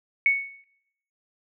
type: tone with exponential decay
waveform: sine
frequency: 2217 Hz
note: C#7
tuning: in tune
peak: -14 dBFS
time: 0.26-0.64 s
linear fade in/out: 1 ms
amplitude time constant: 81 ms
effects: noise-tail reverb RT60 0.8 s tail -21 dB re dry